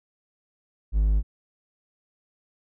triangle tone, 51.91 Hz, G#1, in tune, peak -16 dBFS, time 0.92-1.23 s, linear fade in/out 50 ms, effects none

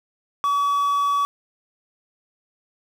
triangle tone with quantisation, 1138 Hz, C#6, 45 cents sharp, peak -16 dBFS, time 0.44-1.25 s, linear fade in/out 0 ms, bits 7, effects none

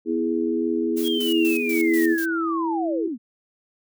sine chord, E major, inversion second, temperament equal, 246.9 / 329.6 / 415.3 Hz, B3 / E4 / G#4, 0 / 0 / 0 cents, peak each -26 / -23 / -26 dBFS, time 0.05-2.17 s, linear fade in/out 50 ms
blue noise with tremolo, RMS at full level -34 dBFS, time 0.96-2.26 s, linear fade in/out 20 ms, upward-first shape square, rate 4.1 Hz, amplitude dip 80%
sine linear sweep, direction down, 3322 to 207.7 Hz, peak -25 dBFS, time 1.03-3.18 s, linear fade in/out 50 ms
sine tone with pitch glide, 327.3 to 329.4 Hz, E4 to E4, -12 to -1 cents, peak -23 dBFS, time 1.18-3.08 s, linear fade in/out 5 ms, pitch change +11 cents, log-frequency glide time 1.63-2 s
effects none

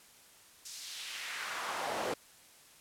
brown noise with high-pass filter sweep, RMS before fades -39 dBFS, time 0.65-2.14 s, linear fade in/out 5 ms, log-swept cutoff 6100 to 460 Hz, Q 1.4, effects white hiss -59 dBFS RMS until 2.8 s + low-pass 12000 Hz 12 dB/octave

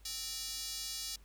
square tone with high-pass filter, 261.1 Hz, C4, 3 cents flat, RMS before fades -41 dBFS, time 0.05-1.16 s, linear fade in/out 5 ms, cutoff 4700 Hz, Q 1.9, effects added 50 Hz sine -56 dBFS peak until 1.24 s + pink hiss -67 dBFS RMS until 1.24 s

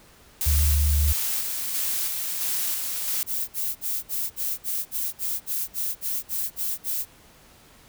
blue noise with tremolo, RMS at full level -26 dBFS, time 0.41-3.23 s, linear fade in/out 0 ms, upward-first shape square, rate 1.5 Hz, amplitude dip 30%
sine tone with vibrato, 73.42 Hz, D2, in tune, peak -18 dBFS, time 0.46-1.13 s, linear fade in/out 10 ms, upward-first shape triangle, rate 19 Hz, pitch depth 20 cents each way
violet noise bursts, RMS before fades -27 dBFS, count 14, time 3.26-7.055 s, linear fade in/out 50 ms, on 220 ms, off 55 ms
effects pink hiss -53 dBFS RMS until 7.88 s

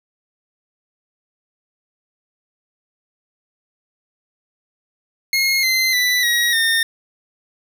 25% pulse tone with pitch steps, 2154 / 2066 / 1982.1 / 1901.3 / 1823.9 Hz, C7 / C7 / B6 / A#6 / A#6, +50 / -22 / +6 / +34 / -38 cents, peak -11 dBFS, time 5.33-6.83 s, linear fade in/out 2 ms, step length 300 ms, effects none

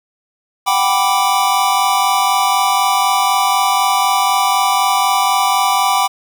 square chord, G major seventh, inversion third, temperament equal, 740 / 784 / 987.8 / 1174.7 Hz, F#5 / G5 / B5 / D6, 0 / 0 / 0 / 0 cents, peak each -22 / -17 / -18 / -18 dBFS, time 0.66-6.08 s, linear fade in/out 20 ms, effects 7-bit

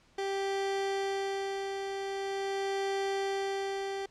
30% pulse tone with tremolo, 392 Hz, G4, in tune, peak -27 dBFS, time 0.18-4.06 s, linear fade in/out 5 ms, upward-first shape sine, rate 0.44 Hz, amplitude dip 40%, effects pink hiss -64 dBFS RMS until 4.1 s + low-pass 6000 Hz 12 dB/octave

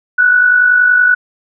sine tone with amplitude modulation, 1477 Hz, F#6, 3 cents flat, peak -4 dBFS, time 0.18-1.15 s, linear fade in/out 10 ms, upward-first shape sine, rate 50.5 Hz, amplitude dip 50%, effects none

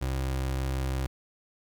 30% pulse tone, 66 Hz, C2, 16 cents sharp, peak -25 dBFS, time 0.01-1.07 s, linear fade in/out 10 ms, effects 11-bit

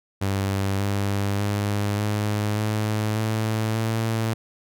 sawtooth tone with pitch steps, 98 / 100.23 / 102.52 / 104.85 / 107.24 / 109.68 / 112.18 Hz, G2 / G2 / G#2 / G#2 / A2 / A2 / A2, 0 / +39 / -22 / +17 / -44 / -5 / +34 cents, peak -18 dBFS, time 0.21-4.34 s, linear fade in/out 10 ms, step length 590 ms, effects none

